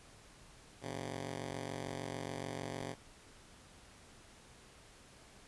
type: ring-modulated tone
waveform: 10% pulse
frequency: 134.9 Hz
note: C#3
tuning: 47 cents flat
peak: -29 dBFS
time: 0.81-2.96 s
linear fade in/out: 50 ms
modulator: 23.4 Hz
effects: pink hiss -59 dBFS RMS until 5.47 s + resampled to 24000 Hz